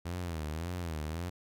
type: tone with vibrato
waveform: sawtooth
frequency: 82.6 Hz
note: E2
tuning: 4 cents sharp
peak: -31 dBFS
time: 0.05-1.3 s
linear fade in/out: 10 ms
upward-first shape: sine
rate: 1.8 Hz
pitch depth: 150 cents each way
effects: none